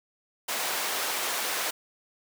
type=high-pass noise; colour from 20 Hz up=pink; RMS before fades=-30 dBFS; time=0.48-1.71 s; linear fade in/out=10 ms; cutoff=650 Hz; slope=12 dB/octave; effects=none